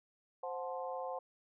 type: harmonic tone with a mistuned harmonic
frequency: 174.61 Hz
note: F3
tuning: in tune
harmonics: 3 / 4 / 5 / 6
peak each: -41 / -43 / -45 / -47 dBFS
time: 0.43-1.19 s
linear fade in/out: 5 ms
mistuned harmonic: 4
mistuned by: +72 cents
effects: none